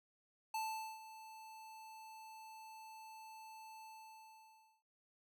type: tone with ADSR envelope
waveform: square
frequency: 880 Hz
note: A5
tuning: in tune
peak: -38 dBFS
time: 0.54-4.83 s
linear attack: 5 ms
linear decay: 440 ms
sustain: -15 dB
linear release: 1000 ms
effects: none